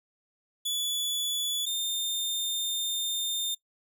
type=tone pair in turn; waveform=sawtooth; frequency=3435 / 3624 Hz; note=A7 / A#7; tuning=-42 / -50 cents; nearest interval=minor second; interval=92 cents; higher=second; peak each=-25 / -25 dBFS; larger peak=neither; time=0.65-1.66 / 1.66-3.55 s; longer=second; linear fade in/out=10 ms; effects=noise-tail reverb RT60 0.1 s tail -21 dB re dry